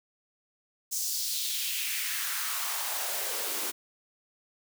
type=noise with high-pass filter sweep; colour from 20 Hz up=white; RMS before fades=-32 dBFS; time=0.91-3.72 s; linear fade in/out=20 ms; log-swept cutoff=6500 to 320 Hz; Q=2.1; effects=none